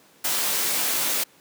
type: noise with comb filter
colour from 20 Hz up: white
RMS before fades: -24 dBFS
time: 0.24-1.24 s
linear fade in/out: 10 ms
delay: 18 ms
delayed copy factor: +0.85
effects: pink hiss -55 dBFS RMS until 1.4 s + high-pass 200 Hz 12 dB/octave